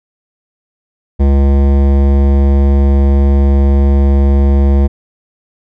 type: tone with hard clipping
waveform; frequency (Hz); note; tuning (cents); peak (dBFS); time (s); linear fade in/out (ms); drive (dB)
sine; 69.3; C#2; 0; -8; 1.19-4.88; 20; 16
effects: none